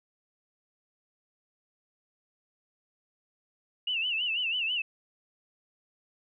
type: tone with vibrato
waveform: sine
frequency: 2806 Hz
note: F7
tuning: 8 cents sharp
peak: -27 dBFS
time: 3.87-4.82 s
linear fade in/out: 5 ms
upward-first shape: sine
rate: 6.1 Hz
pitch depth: 130 cents each way
effects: none